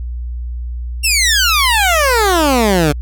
15% pulse exponential sweep, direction down, 2794 to 139.9 Hz, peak -4 dBFS, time 1.03-2.93 s, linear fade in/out 20 ms, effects added 60 Hz sine -20 dBFS peak until 3.01 s

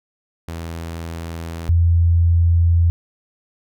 sawtooth / sine tone pair in turn, 83 / 84.79 Hz, E2 / E2, +12 / +49 cents, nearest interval unison, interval 37 cents, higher second, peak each -23 / -11 dBFS, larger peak second, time 0.48-1.69 / 1.69-2.9 s, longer neither, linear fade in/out 0 ms, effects none

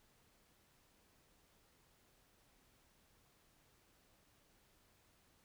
silence, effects pink hiss -72 dBFS RMS until 5.44 s

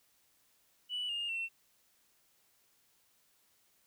sine tone with pitch steps, 2960 / 2828 / 2702 Hz, F#7 / F7 / E7, 0 / +21 / +42 cents, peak -33 dBFS, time 0.89-1.49 s, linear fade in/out 50 ms, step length 200 ms, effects tanh soft clip ceiling -31 dBFS + white hiss -71 dBFS RMS until 3.86 s

